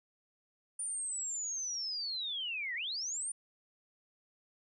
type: linear two-way sweep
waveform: sine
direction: down then up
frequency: 9340 to 1824 to 9340 Hz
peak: -35 dBFS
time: 0.79-3.32 s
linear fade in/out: 5 ms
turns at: 2.75 s
effects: none